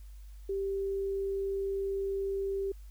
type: tone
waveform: sine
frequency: 391.9 Hz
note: G4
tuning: in tune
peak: -30 dBFS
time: 0.49-2.72 s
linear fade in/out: 5 ms
effects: added 50 Hz sine -45 dBFS peak until 2.9 s + white hiss -66 dBFS RMS until 2.9 s

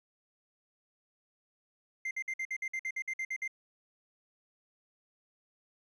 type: tone bursts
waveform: triangle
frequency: 2090 Hz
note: C7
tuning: 2 cents flat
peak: -31 dBFS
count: 13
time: 2.05-3.478 s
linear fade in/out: 5 ms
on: 60 ms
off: 54 ms
effects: resampled to 22050 Hz

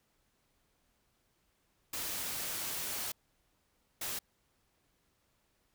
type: noise bursts at uneven times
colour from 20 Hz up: white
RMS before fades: -38 dBFS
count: 2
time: 1.93-3.12 / 4.01-4.19 s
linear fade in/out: 5 ms
effects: pink hiss -75 dBFS RMS until 5.74 s

